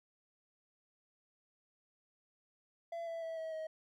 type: tone with pitch steps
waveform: triangle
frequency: 674 / 663.6 / 653.3 / 643.2 / 633.2 Hz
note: E5 / E5 / E5 / E5 / D#5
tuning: +38 / +11 / -16 / -43 / +30 cents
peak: -37 dBFS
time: 2.92-3.67 s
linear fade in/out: 5 ms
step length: 150 ms
effects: none